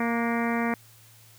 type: harmonic tone with a mistuned harmonic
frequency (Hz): 233.1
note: A#3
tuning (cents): 0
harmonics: 1 / 2 / 3 / 4 / 5 / 6 / 7 / 8 / 9 / 10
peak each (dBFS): -26 / -33 / -33 / -35 / -36 / -38 / -40 / -35 / -37 / -40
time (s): 0-0.74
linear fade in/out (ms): 2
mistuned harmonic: 6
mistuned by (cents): +48
effects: added 112 Hz sine -55 dBFS peak until 1.38 s + white hiss -55 dBFS RMS until 1.38 s